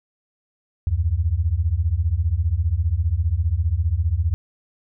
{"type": "beating tone pair", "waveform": "sine", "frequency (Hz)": [74.8, 89.8], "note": ["D2", "F2"], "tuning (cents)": [32, 49], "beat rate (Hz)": 15, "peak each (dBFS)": [-21, -20], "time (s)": [0.87, 4.34], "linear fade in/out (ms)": 0, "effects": []}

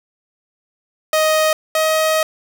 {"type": "tone pair in turn", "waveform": "sawtooth", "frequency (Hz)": [625, 630.8], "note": ["D#5", "D#5"], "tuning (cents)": [8, 24], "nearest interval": "unison", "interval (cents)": 16, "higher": "second", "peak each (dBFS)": [-9, -10], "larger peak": "first", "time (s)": [[1.13, 1.53], [1.75, 2.23]], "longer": "second", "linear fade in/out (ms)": 2, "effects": []}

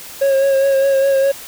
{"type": "tone with vibrato", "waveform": "triangle", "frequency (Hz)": 545, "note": "C#5", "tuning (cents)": -29, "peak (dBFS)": -9, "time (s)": [0.21, 1.32], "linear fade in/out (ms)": 10, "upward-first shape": "sine", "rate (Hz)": 4.9, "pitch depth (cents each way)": 26, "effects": ["white hiss -34 dBFS RMS until 1.47 s"]}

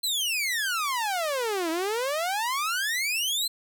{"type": "exponential two-way sweep", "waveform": "sawtooth", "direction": "down then up", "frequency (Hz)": [4186, 315.8, 4186], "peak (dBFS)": -22, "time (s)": [0.03, 3.48], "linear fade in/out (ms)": 10, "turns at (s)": 1.7, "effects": []}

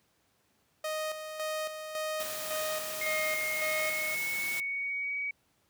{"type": "tone with tremolo", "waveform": "sawtooth", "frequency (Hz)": 622.3, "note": "D#5", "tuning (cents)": 0, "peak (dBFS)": -28, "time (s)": [0.84, 4.15], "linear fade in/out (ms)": 5, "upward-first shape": "square", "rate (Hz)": 1.8, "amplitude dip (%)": 55}
{"type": "noise", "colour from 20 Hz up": "white", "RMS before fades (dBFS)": -39, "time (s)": [2.2, 4.6], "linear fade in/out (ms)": 0}
{"type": "tone with pitch glide", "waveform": "sine", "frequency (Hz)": [2137, 2264], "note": ["C7", "C#7"], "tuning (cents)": [36, 36], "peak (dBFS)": -31, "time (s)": [3.01, 5.31], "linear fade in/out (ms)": 5, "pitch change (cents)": 100, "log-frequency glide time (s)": [3.38, 5.16]}
{"effects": ["pink hiss -71 dBFS RMS until 5.69 s", "high-pass 80 Hz 12 dB/octave"]}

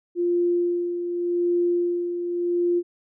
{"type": "tone with tremolo", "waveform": "sine", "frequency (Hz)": 349.2, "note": "F4", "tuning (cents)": 0, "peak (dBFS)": -18, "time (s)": [0.15, 2.83], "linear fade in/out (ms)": 50, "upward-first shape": "sine", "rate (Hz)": 0.86, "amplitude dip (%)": 55, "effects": []}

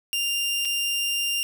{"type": "tone with dropouts", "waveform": "sawtooth", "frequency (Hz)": 2794, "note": "F7", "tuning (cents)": 0, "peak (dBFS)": -20, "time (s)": [0.13, 1.43], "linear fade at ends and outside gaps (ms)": 0, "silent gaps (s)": [0.65, 0.654], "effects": ["9-bit"]}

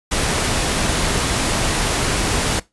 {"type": "noise", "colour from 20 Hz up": "pink", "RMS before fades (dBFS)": -19, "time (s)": [0.11, 2.6], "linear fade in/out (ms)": 10, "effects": ["noise-tail reverb RT60 0.2 s tail -20 dB re dry", "resampled to 24000 Hz"]}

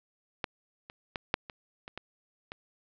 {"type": "clicks", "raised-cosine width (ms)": 0.3, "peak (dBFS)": [-14, -28, -17, -8, -25, -26, -22, -23], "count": 8, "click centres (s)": [0.442, 0.899, 1.158, 1.341, 1.498, 1.879, 1.976, 2.519], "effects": ["low-pass 5000 Hz 12 dB/octave"]}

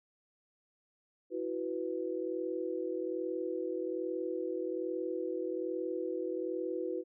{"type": "chord", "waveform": "sine", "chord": "E suspended second", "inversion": "none", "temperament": "just", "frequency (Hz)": [329.6, 370.8, 494.4], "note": ["E4", "F#4", "B4"], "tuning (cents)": [0, 4, 2], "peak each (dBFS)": [-38, -37, -38], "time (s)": [1.3, 7.04], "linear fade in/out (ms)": 50, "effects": []}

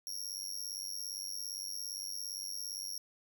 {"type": "tone with amplitude modulation", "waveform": "sawtooth", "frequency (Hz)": 5588, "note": "F8", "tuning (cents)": 0, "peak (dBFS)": -32, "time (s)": [0.07, 2.98], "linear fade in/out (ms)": 0, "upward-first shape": "sine", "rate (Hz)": 97.5, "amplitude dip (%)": 100, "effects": []}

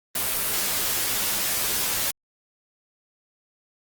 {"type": "noise with comb filter", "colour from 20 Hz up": "white", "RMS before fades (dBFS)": -25, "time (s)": [0.15, 2.11], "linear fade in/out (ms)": 5, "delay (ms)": 13, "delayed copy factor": -0.75, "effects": ["Opus 32 kbps"]}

